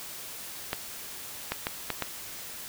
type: clicks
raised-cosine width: 0.3 ms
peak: -12 dBFS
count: 5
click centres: 0.731 / 1.52 / 1.669 / 1.903 / 2.023 s
effects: white hiss -41 dBFS RMS until 2.68 s